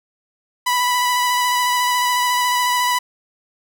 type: tone with vibrato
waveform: sawtooth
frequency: 987.8 Hz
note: B5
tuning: in tune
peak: -12 dBFS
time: 0.66-2.99 s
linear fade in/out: 10 ms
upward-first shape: square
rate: 14 Hz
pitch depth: 13 cents each way
effects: none